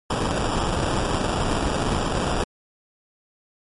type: noise with sample-and-hold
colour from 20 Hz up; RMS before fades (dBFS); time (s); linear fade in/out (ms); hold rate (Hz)
pink; -23; 0.1-2.44; 5; 2100
effects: MP3 48 kbps